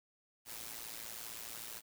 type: noise with amplitude modulation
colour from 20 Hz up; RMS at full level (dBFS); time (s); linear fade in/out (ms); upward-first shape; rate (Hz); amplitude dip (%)
white; -43; 0.45-1.82; 50; sine; 113; 75
effects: none